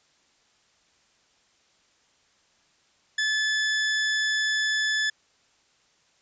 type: tone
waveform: sawtooth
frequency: 1732 Hz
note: A6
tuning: 28 cents flat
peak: -19 dBFS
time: 3.18-5.1 s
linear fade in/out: 5 ms
effects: white hiss -64 dBFS RMS until 6.21 s + resampled to 16000 Hz